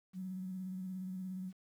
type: tone with vibrato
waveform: sine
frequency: 186.2 Hz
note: F#3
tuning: 11 cents sharp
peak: -39 dBFS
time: 0.13-1.53 s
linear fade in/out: 50 ms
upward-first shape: square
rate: 17 Hz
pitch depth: 27 cents each way
effects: 11-bit